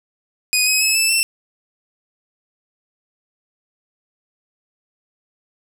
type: tone with pitch steps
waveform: 15% pulse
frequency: 2489 / 2537 / 2586 / 2635 / 2686 Hz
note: D#7 / D#7 / E7 / E7 / E7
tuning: 0 / +33 / -34 / -1 / +32 cents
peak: -7 dBFS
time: 0.53-1.23 s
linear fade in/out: 0 ms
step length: 140 ms
effects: none